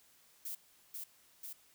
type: noise with echo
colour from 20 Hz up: violet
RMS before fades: -42 dBFS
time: 0.45-0.55 s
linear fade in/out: 5 ms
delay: 490 ms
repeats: 2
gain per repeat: -2 dB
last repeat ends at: 1.53 s
effects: white hiss -66 dBFS RMS until 1.74 s